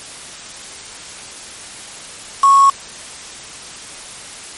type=tone with quantisation; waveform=sine; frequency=1101 Hz; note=C#6; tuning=12 cents flat; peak=-6 dBFS; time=2.43-2.7 s; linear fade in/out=5 ms; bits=3; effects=white hiss -33 dBFS RMS until 4.57 s + MP3 48 kbps